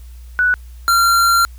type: tone pair in turn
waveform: sine / square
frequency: 1480 / 1376.5 Hz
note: F#6 / F6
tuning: 0 / -25 cents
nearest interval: minor second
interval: 125 cents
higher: first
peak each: -11 dBFS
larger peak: neither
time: 0.39-0.54 / 0.88-1.45 s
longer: second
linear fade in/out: 0 ms
effects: added 60 Hz sine -33 dBFS peak until 1.58 s + white hiss -52 dBFS RMS until 1.58 s